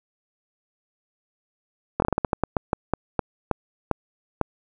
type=slowing click train; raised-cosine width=1 ms; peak=-6 dBFS; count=16; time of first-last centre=2-4.413 s; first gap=22 ms; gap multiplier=1.25; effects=none